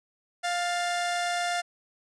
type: tone pair together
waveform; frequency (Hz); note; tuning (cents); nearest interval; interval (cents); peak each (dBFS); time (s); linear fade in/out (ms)
sawtooth; 701.2 / 1767; F5 / A6; +7 / +7; octave + major third; 1600; -23 / -32; 0.43-1.62; 20
effects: resampled to 22050 Hz